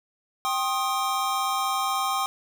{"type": "chord", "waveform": "square", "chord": "C minor", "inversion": "second", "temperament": "equal with one note detuned", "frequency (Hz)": [784, 1067.9, 1244.5], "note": ["G5", "C6", "Eb6"], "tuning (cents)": [0, 35, 0], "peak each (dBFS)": -29, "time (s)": [0.45, 2.26], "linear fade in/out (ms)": 0, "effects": []}